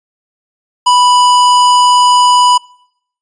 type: tone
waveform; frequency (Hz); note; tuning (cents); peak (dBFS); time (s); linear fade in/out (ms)
square; 987.8; B5; 0; -6; 0.86-2.58; 10
effects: noise-tail reverb RT60 0.7 s tail -24 dB re dry + resampled to 22050 Hz